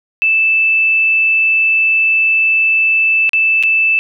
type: tone with dropouts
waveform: sine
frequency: 2637 Hz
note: E7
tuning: in tune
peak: -9 dBFS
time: 0.22-3.99 s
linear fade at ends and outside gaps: 0 ms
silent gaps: 3.293-3.333 / 3.627-3.635 s
effects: none

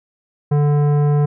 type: tone with tanh clipping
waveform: triangle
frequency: 146.4 Hz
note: D3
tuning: 5 cents flat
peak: -14 dBFS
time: 0.51-1.26 s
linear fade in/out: 10 ms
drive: 18 dB
effects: none

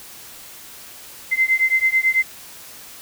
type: beating tone pair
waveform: sine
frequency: 2067 / 2076.1 Hz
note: C7 / C7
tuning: -22 / -14 cents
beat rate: 9.1 Hz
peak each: -18 dBFS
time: 1.31-2.23 s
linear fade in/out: 20 ms
effects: white hiss -40 dBFS RMS until 3.01 s

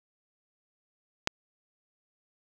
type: click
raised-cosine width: 0.2 ms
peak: -7 dBFS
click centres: 1.274 s
effects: none

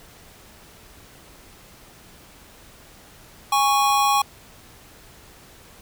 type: tone pair together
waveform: square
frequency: 821.9 / 1108.7 Hz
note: G#5 / C#6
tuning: -18 / 0 cents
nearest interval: perfect fourth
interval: 518 cents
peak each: -20 dBFS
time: 3.52-4.22 s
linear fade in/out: 5 ms
effects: pink hiss -48 dBFS RMS until 5.81 s

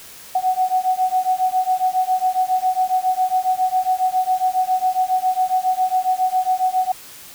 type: beating tone pair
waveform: sine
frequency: 740 / 747.3 Hz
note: F#5 / F#5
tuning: 0 / +17 cents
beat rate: 7.3 Hz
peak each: -19 dBFS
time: 0.35-6.92 s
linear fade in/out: 5 ms
effects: white hiss -40 dBFS RMS until 7.34 s

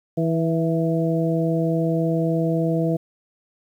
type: harmonic tone with a mistuned harmonic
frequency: 163.3 Hz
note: E3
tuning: 16 cents flat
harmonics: 1 / 2 / 3 / 4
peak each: -21 / -24 / -26 / -27 dBFS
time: 0.17-2.97 s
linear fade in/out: 10 ms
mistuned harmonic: 4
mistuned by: +20 cents
effects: 9-bit

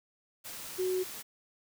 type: tone in noise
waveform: sine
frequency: 370 Hz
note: F#4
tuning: in tune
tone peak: -28 dBFS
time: 0.78-1.04 s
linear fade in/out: 20 ms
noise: white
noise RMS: -43 dBFS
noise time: 0.44-1.23 s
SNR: +12 dB
effects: none

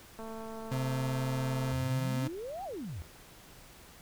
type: click train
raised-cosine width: 1 ms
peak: -31 dBFS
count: 342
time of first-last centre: 0.19-1.719 s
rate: 223 Hz
type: tone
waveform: 35% pulse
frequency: 130.4 Hz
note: C3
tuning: 5 cents flat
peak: -29 dBFS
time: 0.71-2.28 s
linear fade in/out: 10 ms
type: exponential two-way sweep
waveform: sine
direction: up then down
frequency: 71.6 to 813 to 71.6 Hz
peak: -37 dBFS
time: 1.72-3.02 s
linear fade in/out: 0 ms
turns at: 2.64 s
effects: pink hiss -54 dBFS RMS until 4.01 s

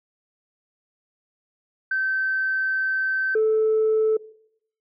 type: tone pair in turn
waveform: sine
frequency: 1545 / 437.2 Hz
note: G6 / A4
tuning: -26 / -11 cents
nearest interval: octave + minor seventh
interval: 2185 cents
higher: first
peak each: -20 / -15 dBFS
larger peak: second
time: 1.91-3.35 / 3.35-4.17 s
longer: first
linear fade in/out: 5 ms
effects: noise-tail reverb RT60 0.7 s tail -21 dB re dry + tanh soft clip ceiling -14 dBFS

